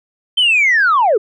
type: linear sweep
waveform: sine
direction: down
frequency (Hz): 3136 to 377.1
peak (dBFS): -8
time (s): 0.37-1.18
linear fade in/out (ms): 10
effects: tanh soft clip ceiling -6 dBFS